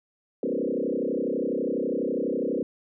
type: tone with frequency modulation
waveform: sine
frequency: 374.4 Hz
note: F#4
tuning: 20 cents sharp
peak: -24 dBFS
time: 0.43-2.63 s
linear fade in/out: 2 ms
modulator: 32.1 Hz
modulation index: 4.6
effects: none